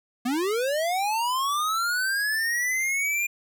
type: linear sweep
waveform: square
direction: up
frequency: 232.7 to 2420 Hz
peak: -24 dBFS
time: 0.25-3.27 s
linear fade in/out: 10 ms
effects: none